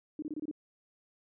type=tone bursts; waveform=sine; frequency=304.2 Hz; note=D#4; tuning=39 cents flat; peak=-34 dBFS; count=6; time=0.19-0.513 s; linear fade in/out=2 ms; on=33 ms; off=25 ms; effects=none

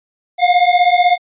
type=beating tone pair; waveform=square; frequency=705 / 721 Hz; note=F5 / F#5; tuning=+16 / -45 cents; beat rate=16 Hz; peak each=-13 dBFS; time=0.38-1.18 s; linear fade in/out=50 ms; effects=resampled to 8000 Hz

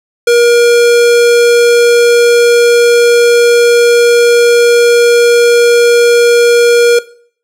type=tone; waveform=square; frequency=475.2 Hz; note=A#4; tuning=33 cents sharp; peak=-5 dBFS; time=0.27-6.99 s; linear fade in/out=5 ms; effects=noise-tail reverb RT60 0.5 s tail -18 dB re dry + low-pass 11000 Hz 12 dB/octave

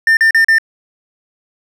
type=tone bursts; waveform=triangle; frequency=1800 Hz; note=A6; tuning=39 cents sharp; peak=-5 dBFS; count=4; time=0.07-0.584 s; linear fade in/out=2 ms; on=100 ms; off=38 ms; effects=none

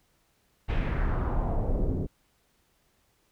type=noise with low-pass filter sweep; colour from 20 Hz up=brown; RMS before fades=-27 dBFS; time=0.68-2.07 s; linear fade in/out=20 ms; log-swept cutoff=2900 to 350 Hz; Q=2; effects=pink hiss -69 dBFS RMS until 3.31 s

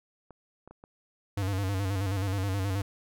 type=clicks; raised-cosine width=1 ms; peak=-34 dBFS; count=4; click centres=0.307 / 0.676 / 0.71 / 0.839 s
type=tone with vibrato; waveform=square; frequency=97.2 Hz; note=G2; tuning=14 cents flat; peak=-28 dBFS; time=1.37-2.82 s; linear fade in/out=5 ms; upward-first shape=square; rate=9.4 Hz; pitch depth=61 cents each way
effects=none

